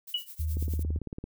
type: noise with tremolo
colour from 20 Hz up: violet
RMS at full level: -42 dBFS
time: 0.07-0.83 s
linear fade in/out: 5 ms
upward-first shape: triangle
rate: 9.5 Hz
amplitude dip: 90%
type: tone with exponential decay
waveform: sine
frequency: 2933 Hz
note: F#7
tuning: 16 cents flat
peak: -23 dBFS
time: 0.14-0.28 s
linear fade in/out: 5 ms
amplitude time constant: 29 ms
type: tone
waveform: sine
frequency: 77.78 Hz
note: D#2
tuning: in tune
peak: -27 dBFS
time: 0.39-0.99 s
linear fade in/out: 10 ms
type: click train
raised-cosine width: 3 ms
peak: -24 dBFS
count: 13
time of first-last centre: 0.57-1.24 s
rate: 17.9 Hz
effects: none